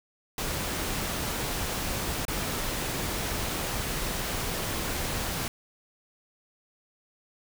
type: noise with dropouts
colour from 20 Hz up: pink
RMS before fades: -31 dBFS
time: 0.38-5.48 s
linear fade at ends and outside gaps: 2 ms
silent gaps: 2.252-2.281 s
effects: none